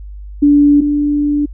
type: tone pair in turn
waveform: sine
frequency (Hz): 289.6 / 292.1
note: D4 / D4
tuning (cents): -24 / -9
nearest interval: unison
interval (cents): 15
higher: second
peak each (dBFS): -5 / -11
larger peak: first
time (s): 0.42-0.81 / 0.81-1.46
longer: second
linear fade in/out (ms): 10
effects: added 50 Hz sine -27 dBFS peak until 1.53 s